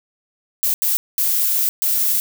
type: noise bursts at uneven times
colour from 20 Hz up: violet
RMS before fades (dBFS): -18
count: 4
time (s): 0.63-0.74 / 0.82-0.97 / 1.18-1.69 / 1.82-2.2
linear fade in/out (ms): 0
effects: none